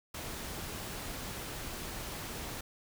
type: noise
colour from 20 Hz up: pink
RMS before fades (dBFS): -41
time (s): 0.14-2.61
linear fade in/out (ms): 5
effects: none